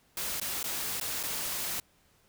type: noise with dropouts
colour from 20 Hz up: white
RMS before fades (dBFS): -34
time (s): 0.17-1.8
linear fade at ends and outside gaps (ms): 2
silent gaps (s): 0.4-0.414 / 0.63-0.64 / 1-1.011 / 1.23-1.235
effects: pink hiss -66 dBFS RMS until 2.28 s